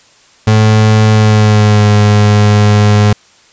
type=tone with pitch glide; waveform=35% pulse; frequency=108.4 to 104.35 Hz; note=A2 to G#2; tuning=-25 to +9 cents; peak=-3 dBFS; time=0.47-3.13 s; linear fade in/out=5 ms; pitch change=-66 cents; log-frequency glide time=1.09-1.89 s; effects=white hiss -45 dBFS RMS until 3.52 s + resampled to 16000 Hz